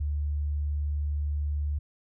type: tone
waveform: sine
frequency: 73.42 Hz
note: D2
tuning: in tune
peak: -26 dBFS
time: 0-1.79 s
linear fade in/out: 10 ms
effects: none